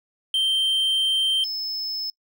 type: tone pair in turn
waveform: triangle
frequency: 3136 / 5225 Hz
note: G7 / E8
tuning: 0 / -16 cents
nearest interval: major sixth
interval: 884 cents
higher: second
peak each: -17 / -25 dBFS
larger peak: first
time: 0.34-1.44 / 1.44-2.1 s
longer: first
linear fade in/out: 2 ms
effects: noise-tail reverb RT60 0.1 s tail -22 dB re dry